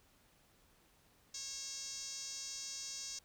5% pulse tone with band-pass filter, 546 Hz, C#5, 26 cents flat, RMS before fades -45 dBFS, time 1.34-3.19 s, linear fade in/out 5 ms, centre 6200 Hz, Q 3.3, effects pink hiss -69 dBFS RMS until 3.24 s

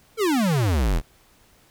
square exponential sweep, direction down, 469.2 to 34.65 Hz, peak -19 dBFS, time 0.17-1.02 s, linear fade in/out 50 ms, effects pink hiss -57 dBFS RMS until 1.7 s

